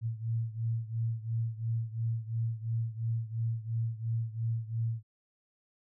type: beating tone pair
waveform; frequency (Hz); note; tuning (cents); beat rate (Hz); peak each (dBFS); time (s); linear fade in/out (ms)
sine; 113.1 / 116; A2 / A#2; +48 / -8; 2.9; -32 / -35; 0.01-5.03; 50
effects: none